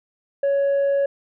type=tone; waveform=sine; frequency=558 Hz; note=C#5; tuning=11 cents sharp; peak=-14 dBFS; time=0.43-1.06 s; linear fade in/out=5 ms; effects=tanh soft clip ceiling -16 dBFS